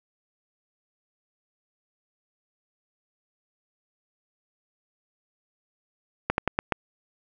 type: slowing click train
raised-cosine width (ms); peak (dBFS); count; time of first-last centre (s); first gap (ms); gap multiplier
0.5; -7; 5; 6.3-6.722; 81; 1.18
effects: none